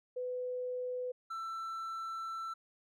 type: tone pair in turn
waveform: sine / triangle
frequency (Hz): 500 / 1334.8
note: B4 / E6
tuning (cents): +21 / +21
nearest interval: octave + perfect fourth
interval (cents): 1700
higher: second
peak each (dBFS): -35 / -36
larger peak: first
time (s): 0.16-1.12 / 1.3-2.54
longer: second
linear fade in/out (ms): 10
effects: none